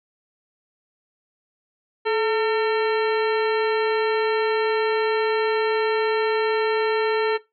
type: harmonic tone with a mistuned harmonic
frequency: 451.9 Hz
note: A4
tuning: 46 cents sharp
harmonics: 1 / 2 / 3 / 4 / 5 / 6 / 7 / 9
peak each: -20 / -26 / -30 / -32 / -34 / -36 / -37 / -39 dBFS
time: 2.05-7.38 s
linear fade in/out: 20 ms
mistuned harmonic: 1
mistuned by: -70 cents
effects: noise-tail reverb RT60 0.2 s tail -18 dB re dry